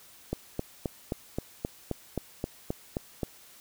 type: click train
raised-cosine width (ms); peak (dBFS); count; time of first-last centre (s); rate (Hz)
2; -16; 12; 0.33-3.232; 3.79
effects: white hiss -54 dBFS RMS until 3.6 s